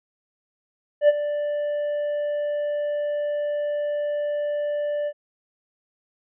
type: tone with ADSR envelope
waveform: triangle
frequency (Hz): 588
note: D5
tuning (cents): +2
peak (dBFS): -8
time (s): 1.01-5.13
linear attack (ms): 75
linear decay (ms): 32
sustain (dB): -13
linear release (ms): 58
effects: resampled to 8000 Hz